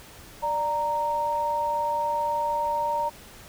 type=tone pair together; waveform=sine; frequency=589 / 928.1 Hz; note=D5 / A#5; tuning=+5 / -8 cents; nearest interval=minor sixth; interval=787 cents; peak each=-30 / -24 dBFS; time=0.42-3.1 s; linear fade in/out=20 ms; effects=pink hiss -47 dBFS RMS until 3.48 s